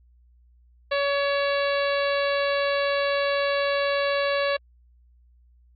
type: harmonic tone with a mistuned harmonic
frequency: 564 Hz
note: C#5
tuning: 30 cents sharp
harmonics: 1 / 2 / 3 / 4 / 5 / 6 / 7 / 8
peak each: -23 / -30 / -30 / -35 / -34 / -38 / -36 / -39 dBFS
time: 0.91-4.57 s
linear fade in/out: 10 ms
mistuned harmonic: 5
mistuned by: -47 cents
effects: added 60 Hz sine -54 dBFS peak until 5.75 s + AAC 48 kbps